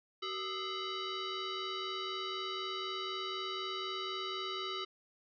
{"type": "tone with frequency modulation", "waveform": "sine", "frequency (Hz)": 1308, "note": "E6", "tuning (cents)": -14, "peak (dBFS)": -36, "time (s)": [0.22, 4.85], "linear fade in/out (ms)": 10, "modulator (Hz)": 844, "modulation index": 3.6, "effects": []}